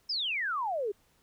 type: exponential sweep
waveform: sine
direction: down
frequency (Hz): 5350 to 384.7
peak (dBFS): -29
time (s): 0.09-0.92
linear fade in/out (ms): 10
effects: pink hiss -68 dBFS RMS until 1.22 s